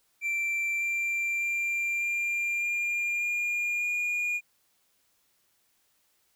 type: tone with pitch steps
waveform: triangle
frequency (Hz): 2349 / 2363 / 2376 / 2390 / 2404 / 2418 / 2432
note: D7 / D7 / D7 / D7 / D7 / D7 / D#7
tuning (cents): 0 / +10 / +20 / +30 / +40 / +50 / -40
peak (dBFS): -25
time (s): 0.21-4.41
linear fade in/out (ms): 50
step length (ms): 600
effects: white hiss -70 dBFS RMS until 6.35 s